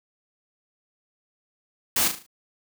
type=noise with echo; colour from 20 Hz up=white; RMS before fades=-22 dBFS; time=1.96-2.08 s; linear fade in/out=5 ms; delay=37 ms; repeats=5; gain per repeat=-7 dB; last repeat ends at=2.265 s; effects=none